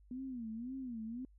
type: tone with vibrato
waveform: sine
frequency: 242.2 Hz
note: B3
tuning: 34 cents flat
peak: -40 dBFS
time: 0.11-1.25 s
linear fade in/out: 2 ms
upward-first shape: sine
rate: 1.9 Hz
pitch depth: 170 cents each way
effects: added 50 Hz sine -60 dBFS peak until 1.38 s